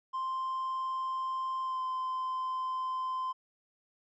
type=tone with pitch glide; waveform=triangle; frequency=1046.5 to 1033.9 Hz; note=C6 to C6; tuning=0 to -21 cents; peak=-29 dBFS; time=0.13-3.33 s; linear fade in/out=20 ms; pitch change=-21 cents; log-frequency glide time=1.62-1.81 s; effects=tanh soft clip ceiling -26 dBFS + resampled to 16000 Hz